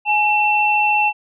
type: tone pair together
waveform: sine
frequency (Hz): 840 / 2693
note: G#5 / E7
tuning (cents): +19 / +36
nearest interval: octave + minor sixth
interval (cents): 2017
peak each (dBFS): -16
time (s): 0.05-1.13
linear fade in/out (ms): 50
effects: none